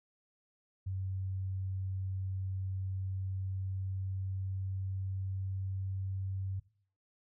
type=tone with pitch glide; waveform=sine; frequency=95 to 95.83 Hz; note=F#2 to G2; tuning=+46 to -39 cents; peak=-34 dBFS; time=0.86-6.6 s; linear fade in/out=10 ms; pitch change=+15 cents; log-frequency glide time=2.77-6.14 s; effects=noise-tail reverb RT60 0.5 s tail -19 dB re dry